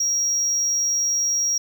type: tone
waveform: sine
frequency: 5650 Hz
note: F8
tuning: 19 cents sharp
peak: -16 dBFS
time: 0-1.58 s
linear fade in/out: 5 ms
effects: tanh soft clip ceiling -18 dBFS + 8-bit